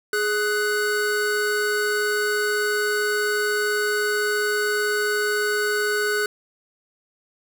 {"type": "tone pair together", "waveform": "square", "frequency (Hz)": [418.2, 1490.3], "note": ["G#4", "F#6"], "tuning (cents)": [12, 12], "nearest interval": "octave + minor seventh", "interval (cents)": 2200, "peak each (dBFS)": -24, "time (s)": [0.13, 6.26], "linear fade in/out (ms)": 2, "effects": []}